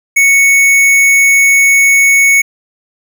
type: tone with hard clipping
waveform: sine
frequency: 2217 Hz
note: C#7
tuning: in tune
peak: -6 dBFS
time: 0.16-2.42 s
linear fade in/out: 10 ms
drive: 16 dB
effects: none